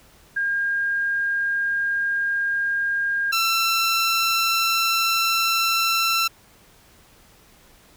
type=tone pair in turn; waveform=sine / 15% pulse; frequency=1614 / 1343.6 Hz; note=G#6 / E6; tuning=-50 / +33 cents; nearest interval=minor third; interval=317 cents; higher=first; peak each=-20 / -12 dBFS; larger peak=second; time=0.36-3.32 / 3.32-6.28 s; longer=neither; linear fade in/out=10 ms; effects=pink hiss -53 dBFS RMS until 7.96 s